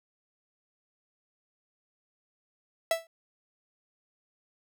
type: tone with exponential decay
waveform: 45% pulse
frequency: 659.3 Hz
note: E5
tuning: in tune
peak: -20 dBFS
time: 2.91-3.07 s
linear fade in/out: 2 ms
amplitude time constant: 33 ms
effects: none